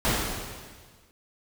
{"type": "noise with exponential decay", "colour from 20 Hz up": "pink", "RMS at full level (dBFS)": -23, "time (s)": [0.05, 1.11], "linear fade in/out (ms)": 0, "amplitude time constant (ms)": 230, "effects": []}